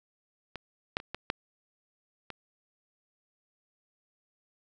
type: clicks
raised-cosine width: 0.3 ms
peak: -22 / -12 / -27 / -19 / -12 / -23 dBFS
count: 6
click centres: 0.557 / 0.969 / 1.001 / 1.146 / 1.301 / 2.303 s
effects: none